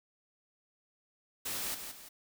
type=noise with echo; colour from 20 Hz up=white; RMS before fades=-37 dBFS; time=1.45-1.75 s; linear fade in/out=10 ms; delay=170 ms; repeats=2; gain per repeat=-7 dB; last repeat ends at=2.09 s; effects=none